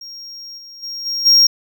triangle tone with level steps, 5580 Hz, F8, 2 cents flat, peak -30 / -34 / -24 / -18 / -6 dBFS, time 0.01-1.47 s, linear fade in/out 5 ms, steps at 0.57 / 0.82 / 1.05 / 1.25 s, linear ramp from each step 20 ms, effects none

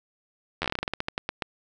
slowing click train, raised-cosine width 0.3 ms, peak -11 dBFS, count 17, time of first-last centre 0.62-1.422 s, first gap 11 ms, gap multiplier 1.18, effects none

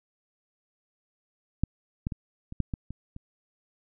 clicks, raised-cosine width 5 ms, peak -11 / -16 / -21 / -26 / -13 / -18 / -25 / -28 dBFS, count 8, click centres 1.636 / 2.069 / 2.122 / 2.524 / 2.603 / 2.738 / 2.906 / 3.164 s, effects none

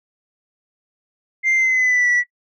sine tone with pitch glide, 2093 to 1952.8 Hz, C7 to B6, 0 to -20 cents, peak -12 dBFS, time 1.43-2.24 s, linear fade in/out 50 ms, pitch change -120 cents, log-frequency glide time 1.55-2.09 s, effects noise-tail reverb RT60 0.1 s tail -18 dB re dry + tanh soft clip ceiling -12 dBFS

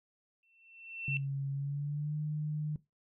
sine tone with exponential growth, 2692 Hz, E7, 36 cents sharp, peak -31 dBFS, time 0.43-1.17 s, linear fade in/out 1 ms, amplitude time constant 160 ms
sine tone with pitch glide, 138.1 to 151.47 Hz, C#3 to D#3, -6 to -46 cents, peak -32 dBFS, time 1.08-2.76 s, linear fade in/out 2 ms, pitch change +160 cents, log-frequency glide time 1.52-2.17 s
effects noise-tail reverb RT60 0.2 s tail -18 dB re dry

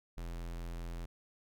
square tone, 42.47 Hz, F1, 48 cents flat, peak -40 dBFS, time 0.17-1.06 s, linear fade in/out 10 ms, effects none

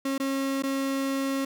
35% pulse tone with dropouts, 271.5 Hz, C#4, 36 cents flat, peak -24 dBFS, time 0.05-1.45 s, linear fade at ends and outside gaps 5 ms, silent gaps 0.18-0.199 / 0.624-0.635 s, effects none

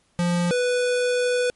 square tone pair in turn, 174.61 / 493.9 Hz, F3 / B4, 0 / 0 cents, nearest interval octave + tritone, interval 1800 cents, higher second, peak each -20 dBFS, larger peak neither, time 0.19-0.51 / 0.51-1.5 s, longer second, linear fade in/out 0 ms, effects pink hiss -64 dBFS RMS until 1.55 s + MP3 48 kbps

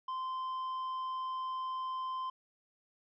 triangle tone with tanh clipping, 1037 Hz, C6, 16 cents flat, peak -36 dBFS, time 0.08-2.3 s, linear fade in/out 5 ms, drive 9 dB, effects none

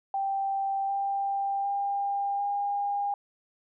sine tone with pitch steps, 784 / 792.2 / 800.5 / 808.8 Hz, G5 / G5 / G5 / G#5, 0 / +18 / +36 / -46 cents, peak -26 dBFS, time 0.14-3.14 s, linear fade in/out 2 ms, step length 750 ms, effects none

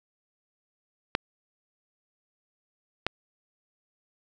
clicks, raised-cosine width 0.3 ms, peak -7 / -9 dBFS, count 2, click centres 1.151 / 3.066 s, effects none

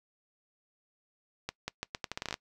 accelerating click train, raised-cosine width 0.2 ms, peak -17 dBFS, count 13, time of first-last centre 1.49-2.341 s, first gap 190 ms, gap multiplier 0.79, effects noise-tail reverb RT60 0.1 s tail -22 dB re dry

